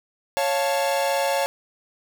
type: chord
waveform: 45% pulse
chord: Db augmented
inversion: none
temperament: equal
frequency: 554.4 / 698.5 / 880 Hz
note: Db5 / F5 / A5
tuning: 0 / 0 / 0 cents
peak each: -23 / -27 / -26 dBFS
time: 0.37-1.46 s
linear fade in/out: 0 ms
effects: none